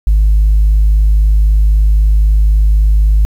sine tone, 51.91 Hz, G#1, in tune, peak -4 dBFS, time 0.07-3.25 s, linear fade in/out 0 ms, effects tanh soft clip ceiling -3 dBFS + 7-bit

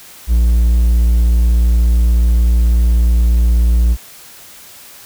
triangle tone, 58.27 Hz, A#1, in tune, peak -6 dBFS, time 0.27-3.97 s, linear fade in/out 50 ms, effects white hiss -38 dBFS RMS until 5.05 s

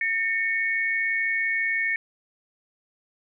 sine tone pair together, 1817.6 / 2217 Hz, A#6 / C#7, -44 / 0 cents, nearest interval minor third, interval 344 cents, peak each -25 dBFS, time 0.01-1.96 s, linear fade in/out 2 ms, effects none

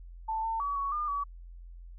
sine tone with pitch steps, 885 / 900 / 1138 / 1118 / 1207 / 1139 Hz, A5 / A5 / C#6 / C#6 / D6 / C#6, +10 / +39 / +45 / +14 / +47 / +47 cents, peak -29 dBFS, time 0.28-1.24 s, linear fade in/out 10 ms, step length 160 ms, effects added 43 Hz sine -44 dBFS peak until 1.98 s

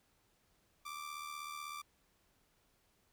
sawtooth tone with amplitude modulation, 1174.7 Hz, D6, in tune, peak -37 dBFS, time 0.85-1.82 s, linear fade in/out 10 ms, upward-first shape sine, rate 76.1 Hz, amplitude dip 60%, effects pink hiss -74 dBFS RMS until 3.12 s

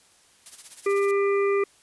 blue noise with tremolo, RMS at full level -39 dBFS, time 0.46-1.11 s, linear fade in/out 0 ms, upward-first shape sine, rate 16 Hz, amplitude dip 75%
harmonic tone, 398.8 Hz, G4, 30 cents sharp, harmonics 1 / 3 / 5 / 6, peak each -20 / -30 / -34 / -36 dBFS, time 0.86-1.64 s, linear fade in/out 5 ms
effects white hiss -58 dBFS RMS until 1.82 s + resampled to 24000 Hz

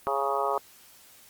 harmonic tone with a mistuned harmonic, 138.59 Hz, C#3, in tune, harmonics 3 / 4 / 5 / 6 / 7 / 8 / 9, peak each -32 / -32 / -32 / -32 / -32 / -32 / -32 dBFS, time 0.07-0.58 s, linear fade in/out 0 ms, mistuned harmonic 7, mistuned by -25 cents, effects white hiss -54 dBFS RMS until 1.29 s + Opus 32 kbps

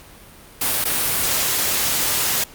white noise with dropouts, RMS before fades -20 dBFS, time 0.61-2.44 s, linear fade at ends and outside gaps 5 ms, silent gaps 0.842-0.852 s, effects pink hiss -44 dBFS RMS until 2.54 s + Opus 48 kbps

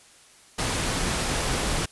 pink noise, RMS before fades -26 dBFS, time 0.58-1.86 s, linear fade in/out 10 ms, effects white hiss -53 dBFS RMS until 1.91 s + resampled to 24000 Hz

